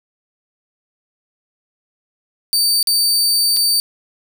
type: tone with dropouts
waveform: sawtooth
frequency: 4605 Hz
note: D8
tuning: 35 cents flat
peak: -10 dBFS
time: 2.53-3.8 s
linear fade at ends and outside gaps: 0 ms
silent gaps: 2.828-2.872 / 3.565-3.569 s
effects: none